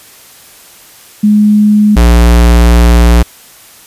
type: tone pair in turn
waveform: sine / square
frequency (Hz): 209.8 / 58.87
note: G#3 / A#1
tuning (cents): +18 / +18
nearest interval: octave + minor seventh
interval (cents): 2200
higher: first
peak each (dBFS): -3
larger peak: neither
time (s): 1.23-1.96 / 1.96-3.23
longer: second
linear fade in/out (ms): 10
effects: white hiss -37 dBFS RMS until 3.86 s + resampled to 32000 Hz